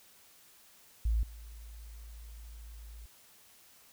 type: tone with level steps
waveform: sine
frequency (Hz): 55.5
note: A1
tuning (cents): +16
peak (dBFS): -26 / -45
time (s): 1.05-3.06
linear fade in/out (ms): 5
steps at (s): 1.23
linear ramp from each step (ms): 2
effects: white hiss -60 dBFS RMS until 3.92 s